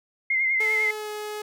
sine tone with vibrato, 2100 Hz, C7, 6 cents sharp, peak -20 dBFS, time 0.3-0.91 s, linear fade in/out 5 ms, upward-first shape triangle, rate 10 Hz, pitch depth 51 cents each way
sawtooth tone with pitch glide, 435.1 to 422.2 Hz, A4 to G#4, -19 to +29 cents, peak -27 dBFS, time 0.6-1.42 s, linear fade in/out 5 ms, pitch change -52 cents, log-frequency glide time 0.76-1.1 s
effects none

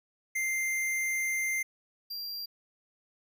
square tone pair in turn, 2093 / 4748 Hz, C7 / D8, 0 / +18 cents, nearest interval octave + major second, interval 1418 cents, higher second, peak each -29 / -36 dBFS, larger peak first, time 0.35-1.63 / 2.1-2.46 s, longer first, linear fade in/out 10 ms, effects none

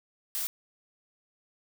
blue noise, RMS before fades -32 dBFS, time 0.35-0.47 s, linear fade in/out 0 ms, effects none

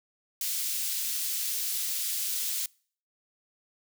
white high-pass noise, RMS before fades -31 dBFS, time 0.41-2.66 s, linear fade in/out 2 ms, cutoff 3400 Hz, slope 12 dB/octave, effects noise-tail reverb RT60 0.5 s tail -26 dB re dry

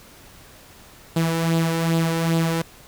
sawtooth tone with flanger, 164.81 Hz, E3, in tune, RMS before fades -21 dBFS, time 1.16-2.62 s, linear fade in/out 5 ms, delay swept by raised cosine 0.24 to 2.24 ms, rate 2.5 Hz, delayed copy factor +0.5, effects pink hiss -47 dBFS RMS until 2.87 s

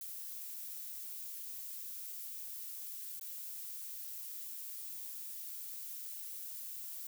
violet noise with dropouts, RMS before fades -45 dBFS, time 0.01-7.07 s, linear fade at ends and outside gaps 2 ms, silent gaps 3.196-3.211 s, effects none

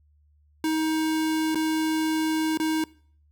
square tone with dropouts, 315.7 Hz, D#4, 25 cents sharp, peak -23 dBFS, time 0.64-2.84 s, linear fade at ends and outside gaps 2 ms, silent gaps 1.547-1.555 / 2.574-2.599 s, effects noise-tail reverb RT60 0.5 s tail -22 dB re dry + added 74 Hz sine -58 dBFS peak until 3.31 s

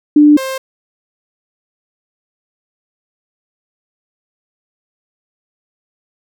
sine / sawtooth tone pair in turn, 296.8 / 528.8 Hz, D4 / C5, +18 / +18 cents, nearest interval minor seventh, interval 1000 cents, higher second, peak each -3 / -15 dBFS, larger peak first, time 0.16-0.37 / 0.37-0.58 s, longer neither, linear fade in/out 5 ms, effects none

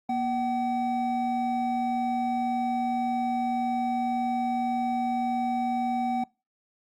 triangle tone pair together, 239.4 / 760 Hz, A#3 / F#5, +46 / +46 cents, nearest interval octave + minor sixth, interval 2000 cents, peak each -27 / -25 dBFS, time 0.09-6.24 s, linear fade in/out 5 ms, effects noise-tail reverb RT60 0.3 s tail -25 dB re dry + Opus 48 kbps

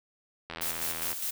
click train, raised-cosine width 0.3 ms, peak -21 dBFS, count 53, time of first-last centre 0.5-1.13 s, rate 82.6 Hz
blue noise with tremolo, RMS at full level -32 dBFS, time 0.61-1.31 s, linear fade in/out 10 ms, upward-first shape square, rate 4.9 Hz, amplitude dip 45%
effects none

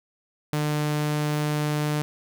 sawtooth tone, 149.8 Hz, D3, 35 cents sharp, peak -19 dBFS, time 0.53-2.02 s, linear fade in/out 0 ms, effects none

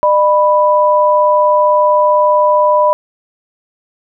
sine tone pair together, 603.4 / 987.8 Hz, D5 / B5, +47 / 0 cents, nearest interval major sixth, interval 853 cents, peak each -10 dBFS, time 0.03-2.93 s, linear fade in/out 0 ms, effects none

